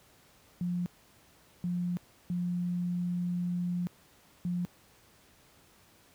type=tone bursts at uneven times; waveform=sine; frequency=176.6 Hz; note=F3; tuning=20 cents sharp; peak=-29 dBFS; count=4; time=0.61-0.86 / 1.64-1.97 / 2.3-3.87 / 4.45-4.65 s; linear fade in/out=0 ms; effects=pink hiss -61 dBFS RMS until 6.14 s + high-pass 60 Hz 12 dB/octave